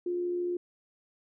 sine tone with amplitude modulation, 353.2 Hz, F4, 20 cents sharp, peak -27 dBFS, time 0.06-0.57 s, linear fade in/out 5 ms, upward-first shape sine, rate 73.6 Hz, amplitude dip 30%, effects none

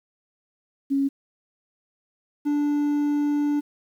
sine / triangle tone pair in turn, 275.8 / 292.2 Hz, C#4 / D4, -9 / -9 cents, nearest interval minor second, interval 100 cents, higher second, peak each -19 / -18 dBFS, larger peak second, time 0.9-1.09 / 2.45-3.61 s, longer second, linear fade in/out 20 ms, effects 9-bit

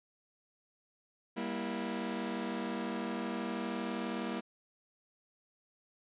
sawtooth chord, E diminished, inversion first, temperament just, 197.78 / 237.3 / 329.6 Hz, G3 / Bb3 / E4, +16 / +31 / 0 cents, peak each -36 / -34 / -37 dBFS, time 1.36-4.41 s, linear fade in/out 20 ms, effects resampled to 8000 Hz

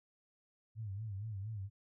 sine tone with vibrato, 103.83 Hz, G#2, in tune, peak -39 dBFS, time 0.75-1.7 s, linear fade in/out 50 ms, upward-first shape sine, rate 4.3 Hz, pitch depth 140 cents each way, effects none

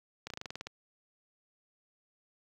slowing click train, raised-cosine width 0.2 ms, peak -22 dBFS, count 10, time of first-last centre 0.27-0.67 s, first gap 32 ms, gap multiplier 1.08, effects high-pass 60 Hz 12 dB/octave + 10-bit

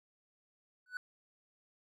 triangle tone with exponential growth, 1489 Hz, F#6, 11 cents sharp, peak -31 dBFS, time 0.86-0.97 s, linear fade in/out 2 ms, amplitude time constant 23 ms, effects none

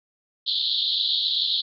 white band-pass noise, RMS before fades -24 dBFS, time 0.46-1.62 s, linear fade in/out 20 ms, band 3300 to 4300 Hz, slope 96 dB/octave, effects none

